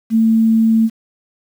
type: tone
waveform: sine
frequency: 223.9 Hz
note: A3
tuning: 30 cents sharp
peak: -9 dBFS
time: 0.1-0.9 s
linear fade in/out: 50 ms
effects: 7-bit